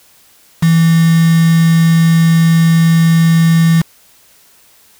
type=tone with quantisation; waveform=sine; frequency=164.81 Hz; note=E3; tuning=in tune; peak=-6 dBFS; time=0.62-3.82 s; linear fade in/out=10 ms; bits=3; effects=white hiss -47 dBFS RMS until 4.99 s